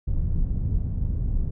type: low-pass noise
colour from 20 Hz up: pink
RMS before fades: -24 dBFS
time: 0.07-1.51 s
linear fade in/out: 10 ms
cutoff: 110 Hz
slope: 12 dB/octave
effects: none

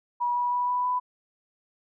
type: tone with pitch steps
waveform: sine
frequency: 968 / 974.7 / 981.5 / 988.3 / 995.2 Hz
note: B5 / B5 / B5 / B5 / B5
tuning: -35 / -23 / -11 / +1 / +13 cents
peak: -23 dBFS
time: 0.2-1 s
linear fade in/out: 20 ms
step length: 160 ms
effects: none

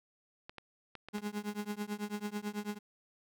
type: clicks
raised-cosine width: 0.3 ms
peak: -29 dBFS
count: 5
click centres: 0.495 / 0.583 / 0.953 / 1.086 / 1.183 s
type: tone with tremolo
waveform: 35% pulse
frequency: 207.7 Hz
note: G#3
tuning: in tune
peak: -31 dBFS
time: 1.13-2.79 s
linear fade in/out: 20 ms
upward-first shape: triangle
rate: 9.1 Hz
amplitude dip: 100%
effects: none

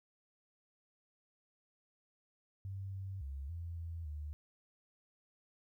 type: tone with pitch steps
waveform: sine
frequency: 97.1 / 96.2 / 68.9 / 84.6 / 83.3 / 74.9 Hz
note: G2 / G2 / C#2 / E2 / E2 / D2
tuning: -16 / -32 / -10 / +45 / +19 / +35 cents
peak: -40 dBFS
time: 2.65-4.33 s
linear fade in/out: 0 ms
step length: 280 ms
effects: 13-bit

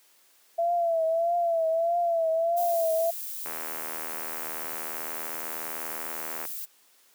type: tone with vibrato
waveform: sine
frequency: 670 Hz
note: E5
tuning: 28 cents sharp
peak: -22 dBFS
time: 0.58-3.11 s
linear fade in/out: 10 ms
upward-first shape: triangle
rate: 1.6 Hz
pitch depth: 76 cents each way
type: noise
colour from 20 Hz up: violet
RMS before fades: -36 dBFS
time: 2.56-6.66 s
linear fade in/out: 20 ms
type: click train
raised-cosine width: 0.5 ms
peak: -21 dBFS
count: 241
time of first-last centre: 3.46-6.453 s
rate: 80.2 Hz
effects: white hiss -61 dBFS RMS until 7.14 s + high-pass 300 Hz 12 dB/octave

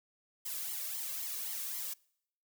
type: noise with flanger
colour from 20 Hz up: blue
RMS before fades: -39 dBFS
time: 0.45-1.94 s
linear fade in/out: 10 ms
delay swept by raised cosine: 0.94 to 1.84 ms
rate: 3.8 Hz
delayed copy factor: +0.85
effects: noise-tail reverb RT60 0.7 s tail -25 dB re dry

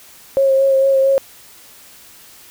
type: tone with vibrato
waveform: sine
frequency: 540 Hz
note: C#5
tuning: 45 cents flat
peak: -10 dBFS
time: 0.37-1.18 s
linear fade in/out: 0 ms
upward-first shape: sine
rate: 4.4 Hz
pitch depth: 19 cents each way
effects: white hiss -43 dBFS RMS until 2.5 s

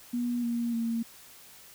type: tone with pitch steps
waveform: sine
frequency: 241.6 / 235.7 / 230.1 Hz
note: B3 / A#3 / A#3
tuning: -38 / +19 / -22 cents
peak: -27 dBFS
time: 0.13-1.03 s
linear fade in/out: 10 ms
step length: 300 ms
effects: white hiss -52 dBFS RMS until 1.74 s

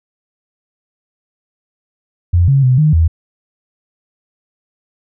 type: tone with pitch steps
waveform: sine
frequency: 87.4 / 137.3 / 127.6 / 153.2 / 81.6 Hz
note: F2 / C#3 / C3 / D#3 / E2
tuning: +2 / -16 / -43 / -27 / -17 cents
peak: -7 dBFS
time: 2.33-3.08 s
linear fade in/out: 10 ms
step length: 150 ms
effects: none

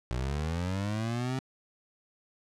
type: linear sweep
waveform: 25% pulse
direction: up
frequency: 58.7 to 133 Hz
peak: -26 dBFS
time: 0.11-1.39 s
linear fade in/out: 0 ms
effects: low-pass 8000 Hz 12 dB/octave

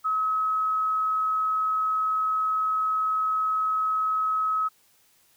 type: tone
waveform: sine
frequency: 1281 Hz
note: E6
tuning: 50 cents flat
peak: -22 dBFS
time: 0.04-4.69 s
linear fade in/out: 20 ms
effects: white hiss -62 dBFS RMS until 5.36 s

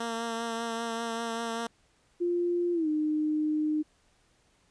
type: tone with vibrato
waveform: 10% pulse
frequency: 230 Hz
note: A#3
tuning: 23 cents flat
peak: -23 dBFS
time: 0-1.67 s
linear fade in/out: 5 ms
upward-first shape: triangle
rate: 5.1 Hz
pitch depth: 24 cents each way
type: tone with pitch glide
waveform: sine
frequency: 349.2 to 305.8 Hz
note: F4 to D#4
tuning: 0 to -30 cents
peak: -25 dBFS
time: 2.2-3.83 s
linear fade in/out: 20 ms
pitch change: -230 cents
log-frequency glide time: 2.73-2.88 s
effects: pink hiss -67 dBFS RMS until 4.7 s + resampled to 22050 Hz

